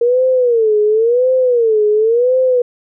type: tone with vibrato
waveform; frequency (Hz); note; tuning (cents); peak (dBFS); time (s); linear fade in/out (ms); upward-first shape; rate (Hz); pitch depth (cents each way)
sine; 466.2; A#4; 0; -9; 0.01-2.62; 5; sine; 0.94; 180
effects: none